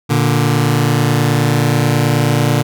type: tone pair together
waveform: sawtooth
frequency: 117.49 / 146.83 Hz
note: A#2 / D3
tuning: +14 / 0 cents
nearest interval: major third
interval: 386 cents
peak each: -10 dBFS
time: 0.09-2.63 s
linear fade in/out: 20 ms
effects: none